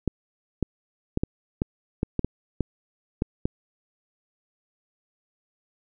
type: clicks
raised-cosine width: 3 ms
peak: -10 dBFS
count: 11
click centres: 0.077 / 0.627 / 1.174 / 1.235 / 1.619 / 2.031 / 2.193 / 2.246 / 2.607 / 3.221 / 3.455 s
effects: none